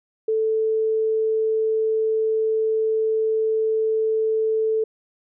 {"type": "tone", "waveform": "sine", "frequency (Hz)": 440, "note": "A4", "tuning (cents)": 0, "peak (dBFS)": -18, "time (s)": [0.28, 4.84], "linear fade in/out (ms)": 5, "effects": []}